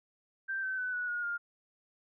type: tone with pitch steps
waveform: sine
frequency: 1568 / 1534.8 / 1502.4 / 1470.6 / 1439.5 / 1409.1 Hz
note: G6 / G6 / F#6 / F#6 / F#6 / F6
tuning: 0 / -37 / +26 / -11 / -48 / +15 cents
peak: -32 dBFS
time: 0.48-1.38 s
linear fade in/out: 20 ms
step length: 150 ms
effects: none